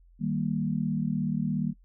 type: chord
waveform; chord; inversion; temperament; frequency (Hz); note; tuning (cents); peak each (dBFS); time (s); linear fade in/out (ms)
sine; Eb major; none; equal; 155.56 / 196 / 233.1; Eb3 / G3 / Bb3; 0 / 0 / 0; -30; 0.19-1.74; 50
effects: noise-tail reverb RT60 0.1 s tail -23 dB re dry + added 43 Hz sine -54 dBFS peak until 1.84 s